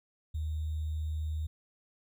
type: tone with sample-and-hold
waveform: sine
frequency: 77.78 Hz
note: D#2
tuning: in tune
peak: -31 dBFS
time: 0.34-1.47 s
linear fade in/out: 10 ms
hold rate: 3675 Hz
effects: none